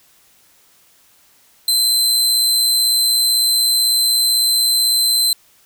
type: tone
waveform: sawtooth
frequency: 4079 Hz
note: C8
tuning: 45 cents flat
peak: -10 dBFS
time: 1.68-5.33 s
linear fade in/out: 2 ms
effects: white hiss -53 dBFS RMS until 5.65 s